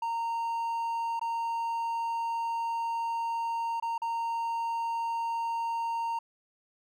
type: tone with dropouts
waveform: triangle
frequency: 923 Hz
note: A#5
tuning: 17 cents flat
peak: -27 dBFS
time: 0.02-6.19 s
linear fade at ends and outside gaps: 5 ms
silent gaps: 1.195-1.213 / 3.8-3.824 / 3.98-4.018 s
effects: none